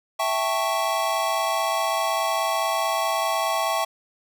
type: chord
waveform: square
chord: A dominant seventh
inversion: second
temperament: equal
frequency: 659.3 / 784 / 880 / 1108.7 Hz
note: E5 / G5 / A5 / C#6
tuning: 0 / 0 / 0 / 0 cents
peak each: -27 / -29 / -30 / -27 dBFS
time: 0.19-3.85 s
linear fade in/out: 10 ms
effects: none